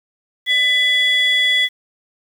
sine tone pair together, 1999 / 3385 Hz, B6 / G#7, +20 / +32 cents, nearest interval major sixth, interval 912 cents, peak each -14 dBFS, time 0.46-1.69 s, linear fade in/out 50 ms, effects tanh soft clip ceiling -8 dBFS + 7-bit

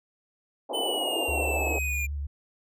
white band-pass noise, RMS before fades -31 dBFS, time 0.69-1.79 s, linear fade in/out 10 ms, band 290 to 820 Hz, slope 48 dB/octave
square linear sweep, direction down, 3035 to 2393 Hz, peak -29 dBFS, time 0.73-2.07 s, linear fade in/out 20 ms
sine tone with vibrato, 71.8 Hz, D2, 39 cents flat, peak -29 dBFS, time 1.28-2.27 s, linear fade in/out 10 ms, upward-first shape sine, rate 7.3 Hz, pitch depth 29 cents each way
effects none

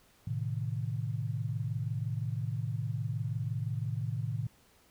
sine chord, A diminished, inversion none, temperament equal with one note detuned, 110 / 129.38 / 155.56 Hz, A2 / C3 / Eb3, 0 / -19 / 0 cents, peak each -34 / -36 / -38 dBFS, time 0.27-4.47 s, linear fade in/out 5 ms, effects pink hiss -64 dBFS RMS until 4.9 s

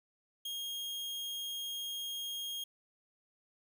40% pulse tone, 3249 Hz, G#7, 39 cents flat, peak -37 dBFS, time 0.45-2.64 s, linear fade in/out 5 ms, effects none

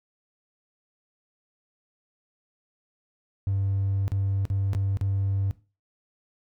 triangle tone with dropouts, 98 Hz, G2, in tune, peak -20 dBFS, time 3.47-5.51 s, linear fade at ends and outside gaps 0 ms, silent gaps 4.08-4.119 / 4.453-4.501 / 4.733-4.749 / 4.971-5.012 s, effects noise-tail reverb RT60 0.3 s tail -18 dB re dry + tanh soft clip ceiling -17 dBFS

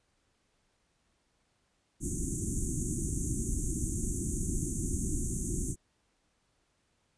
pink band-stop noise, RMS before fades -32 dBFS, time 2-5.76 s, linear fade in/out 50 ms, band 370 to 6300 Hz, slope 96 dB/octave, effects pink hiss -74 dBFS RMS until 7.17 s + resampled to 22050 Hz

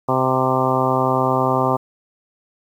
harmonic tone with a mistuned harmonic, 130 Hz, C3, 11 cents flat, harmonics 1 / 2 / 3 / 4 / 5 / 6 / 7 / 8 / 9, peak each -24 / -24 / -24 / -24 / -24 / -24 / -24 / -24 / -24 dBFS, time 0.08-1.77 s, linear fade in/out 10 ms, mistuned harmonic 9, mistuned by +18 cents, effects 8-bit

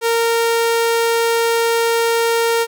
sawtooth tone, 461.9 Hz, A#4, 16 cents flat, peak -10 dBFS, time 0.01-2.67 s, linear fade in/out 50 ms, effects none

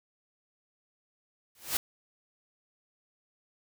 white noise with exponential growth, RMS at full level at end -25 dBFS, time 1.55-1.77 s, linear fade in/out 2 ms, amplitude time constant 47 ms, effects none

